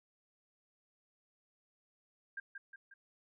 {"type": "tone with echo", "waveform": "sine", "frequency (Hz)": 1600, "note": "G6", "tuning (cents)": 35, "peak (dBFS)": -39, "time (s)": [2.37, 2.4], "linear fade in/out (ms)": 5, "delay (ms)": 180, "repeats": 3, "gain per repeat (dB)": -5, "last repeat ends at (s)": 2.94, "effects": []}